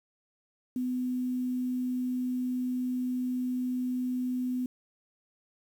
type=tone with quantisation; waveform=sine; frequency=251.3 Hz; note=B3; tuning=30 cents sharp; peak=-28 dBFS; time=0.76-4.66 s; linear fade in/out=2 ms; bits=9; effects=none